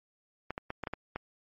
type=clicks; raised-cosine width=0.5 ms; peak=-20 dBFS; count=7; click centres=0.506 / 0.579 / 0.704 / 0.837 / 0.872 / 0.936 / 1.16 s; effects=MP3 32 kbps